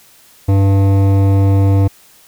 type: tone with hard clipping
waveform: sine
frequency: 98 Hz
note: G2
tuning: in tune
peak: -10 dBFS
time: 0.48-1.88 s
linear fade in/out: 10 ms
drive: 14 dB
effects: white hiss -46 dBFS RMS until 2.27 s